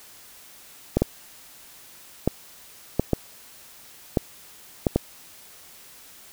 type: clicks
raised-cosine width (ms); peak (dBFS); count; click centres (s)
2; -5; 8; 0.97 / 1.02 / 2.276 / 2.996 / 3.133 / 4.172 / 4.868 / 4.96
effects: white hiss -48 dBFS RMS until 6.32 s